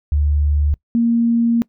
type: tone pair in turn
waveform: sine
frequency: 73.42 / 233.1 Hz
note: D2 / A#3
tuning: 0 / 0 cents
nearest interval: octave + minor sixth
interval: 2000 cents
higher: second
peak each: -13 / -12 dBFS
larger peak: second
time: 0.12-0.74 / 0.95-1.62 s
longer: second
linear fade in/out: 0 ms
effects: noise-tail reverb RT60 0.1 s tail -23 dB re dry